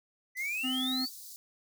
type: exponential sweep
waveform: triangle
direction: up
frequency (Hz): 1975.5 to 4704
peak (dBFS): -30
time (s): 0.35-1.1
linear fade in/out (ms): 50
type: high-pass noise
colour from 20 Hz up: white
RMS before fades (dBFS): -47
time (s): 0.37-1.36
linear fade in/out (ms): 0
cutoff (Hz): 4100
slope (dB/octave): 48
type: harmonic tone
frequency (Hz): 258.3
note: C4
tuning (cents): -22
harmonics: 1 / 3 / 5 / 7 / 8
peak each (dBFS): -32 / -46 / -47 / -51 / -54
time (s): 0.63-1.06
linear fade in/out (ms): 20
effects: none